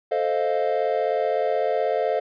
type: chord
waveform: triangle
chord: F dominant seventh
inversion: first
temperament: equal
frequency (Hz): 440 / 523.3 / 622.3 / 698.5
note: A4 / C5 / Eb5 / F5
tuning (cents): 0 / 0 / 0 / 0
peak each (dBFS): -24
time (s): 0.11-2.2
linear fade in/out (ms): 10
effects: resampled to 11025 Hz